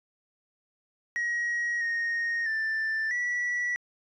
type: tone with pitch steps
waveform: sine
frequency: 1898 / 1859 / 1772 / 1948 Hz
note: A#6 / A#6 / A6 / B6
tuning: +31 / -5 / +12 / -24 cents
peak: -24 dBFS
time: 1.16-3.76 s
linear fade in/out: 0 ms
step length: 650 ms
effects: tanh soft clip ceiling -25 dBFS